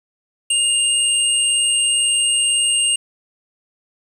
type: tone pair together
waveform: sine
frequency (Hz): 2825 / 8489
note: F7 / C9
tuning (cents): +19 / +24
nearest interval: octave + perfect fifth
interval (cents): 1905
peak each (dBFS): -17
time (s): 0.5-2.96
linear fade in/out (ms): 5
effects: 7-bit